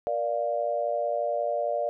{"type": "chord", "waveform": "sine", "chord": "Bb major", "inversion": "none", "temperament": "equal with one note detuned", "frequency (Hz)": [472.4, 587.3, 698.5], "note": ["Bb4", "D5", "F5"], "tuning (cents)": [23, 0, 0], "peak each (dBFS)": [-33, -27, -30], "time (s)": [0.07, 1.89], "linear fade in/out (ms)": 0, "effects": []}